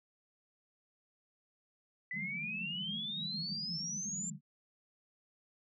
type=exponential sweep; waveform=sine; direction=up; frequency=1975.5 to 7370 Hz; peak=-37 dBFS; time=2.11-4.3 s; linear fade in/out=2 ms
type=band-pass noise; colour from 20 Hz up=pink; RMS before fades=-46 dBFS; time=2.13-4.41 s; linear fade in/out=20 ms; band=150 to 220 Hz; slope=96 dB/octave
effects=none